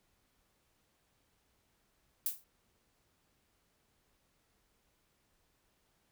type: noise with exponential decay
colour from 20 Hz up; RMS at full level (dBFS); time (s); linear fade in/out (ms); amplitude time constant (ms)
violet; -30; 2.26-2.44; 1; 38
effects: pink hiss -75 dBFS RMS until 6.11 s